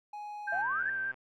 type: tone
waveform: triangle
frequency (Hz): 834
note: G#5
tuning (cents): +7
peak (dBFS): -37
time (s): 0.13-0.62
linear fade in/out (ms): 5
type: tone with vibrato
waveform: sine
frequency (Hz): 1568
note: G6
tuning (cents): 0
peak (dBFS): -31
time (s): 0.47-1.12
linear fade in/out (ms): 10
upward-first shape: square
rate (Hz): 7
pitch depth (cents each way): 14
type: exponential sweep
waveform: sine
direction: up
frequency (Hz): 659.3 to 1817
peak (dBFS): -32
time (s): 0.52-0.9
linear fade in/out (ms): 5
type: click train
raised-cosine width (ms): 0.5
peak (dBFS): -38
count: 80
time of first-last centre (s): 0.53-1.142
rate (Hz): 129
effects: none